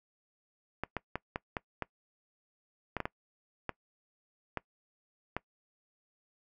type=clicks; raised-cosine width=0.5 ms; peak=-18 dBFS; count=12; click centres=0.836 / 0.967 / 1.156 / 1.359 / 1.568 / 1.823 / 2.967 / 3.003 / 3.055 / 3.693 / 4.573 / 5.366 s; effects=noise-tail reverb RT60 0.1 s tail -22 dB re dry